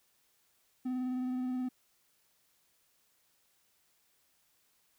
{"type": "tone with vibrato", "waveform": "triangle", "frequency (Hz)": 253.5, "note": "B3", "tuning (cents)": 45, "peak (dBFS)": -30, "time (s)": [0.85, 1.69], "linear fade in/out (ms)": 10, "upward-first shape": "triangle", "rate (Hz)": 19, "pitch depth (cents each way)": 25, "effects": ["white hiss -72 dBFS RMS until 4.98 s"]}